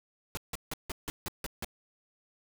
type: noise bursts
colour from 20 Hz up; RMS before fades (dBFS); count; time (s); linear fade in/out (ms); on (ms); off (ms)
pink; -36; 8; 0.35-1.646; 0; 22; 160
effects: none